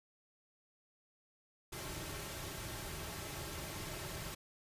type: noise with comb filter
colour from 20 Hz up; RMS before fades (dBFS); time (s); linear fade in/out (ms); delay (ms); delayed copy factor
pink; -44; 1.72-4.35; 10; 4.1; -0.55
effects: resampled to 32000 Hz